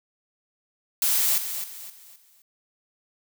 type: noise with echo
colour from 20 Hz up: blue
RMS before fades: -22 dBFS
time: 1.02-1.38 s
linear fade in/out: 2 ms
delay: 260 ms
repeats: 4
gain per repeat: -9 dB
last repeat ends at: 2.42 s
effects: none